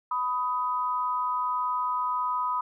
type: tone pair together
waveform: sine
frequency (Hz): 994.5 / 1253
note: B5 / D#6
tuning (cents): +12 / +12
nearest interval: major third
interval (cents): 400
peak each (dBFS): -27 / -29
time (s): 0.11-2.61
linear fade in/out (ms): 5
effects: none